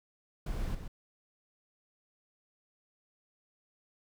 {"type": "noise with echo", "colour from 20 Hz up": "brown", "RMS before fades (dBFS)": -35, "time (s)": [0.46, 0.75], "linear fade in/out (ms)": 5, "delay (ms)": 130, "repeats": 1, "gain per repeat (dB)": -7, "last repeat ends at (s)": 0.88, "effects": []}